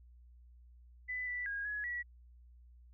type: tone with pitch steps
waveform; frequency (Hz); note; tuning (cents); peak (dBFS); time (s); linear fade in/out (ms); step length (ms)
sine; 1999 / 1972 / 1634 / 1685 / 1936; B6 / B6 / G#6 / G#6 / B6; +20 / -3 / -29 / +25 / -35; -36; 1.08-2.03; 20; 190
effects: added 60 Hz sine -56 dBFS peak until 2.93 s